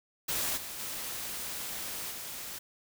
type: noise with level steps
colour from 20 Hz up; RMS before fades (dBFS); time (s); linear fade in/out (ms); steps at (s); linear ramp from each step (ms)
white; -32 / -41 / -38 / -41; 0.28-2.59; 10; 0.56 / 0.78 / 2.1; 20
effects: none